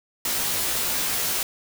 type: noise with comb filter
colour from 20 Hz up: white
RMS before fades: -25 dBFS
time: 0.25-1.43 s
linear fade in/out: 2 ms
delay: 15 ms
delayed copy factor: -0.9
effects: none